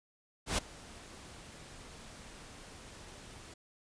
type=noise with ADSR envelope; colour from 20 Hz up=pink; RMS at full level=-29 dBFS; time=0.46-3.54 s; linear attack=120 ms; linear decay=11 ms; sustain=-22 dB; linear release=5 ms; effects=resampled to 22050 Hz